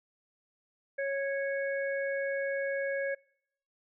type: harmonic tone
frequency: 552 Hz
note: C#5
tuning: 7 cents flat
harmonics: 1 / 3 / 4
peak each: -31 / -36 / -42 dBFS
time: 0.98-3.15 s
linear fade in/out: 10 ms
effects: noise-tail reverb RT60 0.7 s tail -25 dB re dry